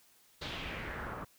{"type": "noise with low-pass filter sweep", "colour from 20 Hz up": "pink", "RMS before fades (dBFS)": -41, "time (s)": [0.41, 1.25], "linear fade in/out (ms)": 10, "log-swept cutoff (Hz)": [4000, 1100], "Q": 2.5, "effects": ["white hiss -65 dBFS RMS until 1.38 s"]}